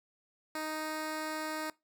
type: tone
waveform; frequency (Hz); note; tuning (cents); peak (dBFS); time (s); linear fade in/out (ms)
10% pulse; 311.1; D#4; 0; -27; 0.55-1.7; 2
effects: noise-tail reverb RT60 0.2 s tail -21 dB re dry